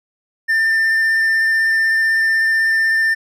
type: tone with vibrato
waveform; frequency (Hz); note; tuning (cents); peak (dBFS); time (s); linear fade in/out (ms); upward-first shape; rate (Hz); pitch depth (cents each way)
triangle; 1793; A6; +32; -11; 0.48-3.15; 20; triangle; 16; 10
effects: none